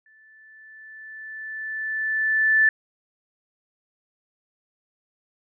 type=tone with exponential growth; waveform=sine; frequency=1755 Hz; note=A6; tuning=5 cents flat; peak=-13 dBFS; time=0.06-2.69 s; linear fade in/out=2 ms; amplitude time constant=570 ms; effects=none